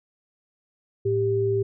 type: tone pair together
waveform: sine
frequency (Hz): 110 / 393.7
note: A2 / G4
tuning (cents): 0 / +8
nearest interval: octave + minor seventh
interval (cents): 2208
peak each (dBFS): -26 / -21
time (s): 1.05-1.63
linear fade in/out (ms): 10
effects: none